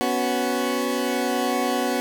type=chord; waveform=20% pulse; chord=B suspended second; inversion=none; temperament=equal; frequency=246.9 / 277.2 / 370 Hz; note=B3 / C#4 / F#4; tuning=0 / 0 / 0 cents; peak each=-20 / -22 / -22 dBFS; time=0.01-2 s; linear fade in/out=0 ms; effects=none